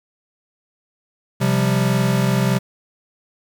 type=chord; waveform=square; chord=C suspended fourth; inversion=none; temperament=equal; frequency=130.81 / 174.61 / 196 Hz; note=C3 / F3 / G3; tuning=0 / 0 / 0 cents; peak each=-19 / -23 / -21 dBFS; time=1.4-2.59 s; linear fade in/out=20 ms; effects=8-bit